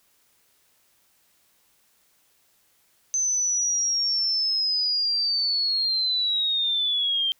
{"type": "linear sweep", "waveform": "sine", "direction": "down", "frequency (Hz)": [6180, 3145], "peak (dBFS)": -21, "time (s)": [3.14, 7.32], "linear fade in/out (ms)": 0, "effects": ["white hiss -64 dBFS RMS until 7.39 s"]}